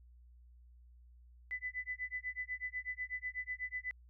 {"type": "tone with tremolo", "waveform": "sine", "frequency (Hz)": 2000, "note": "B6", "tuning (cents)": 21, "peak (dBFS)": -35, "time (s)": [1.51, 3.91], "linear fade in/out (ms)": 0, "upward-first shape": "sine", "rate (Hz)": 8.1, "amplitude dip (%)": 100, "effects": ["added 60 Hz sine -57 dBFS peak until 4.09 s"]}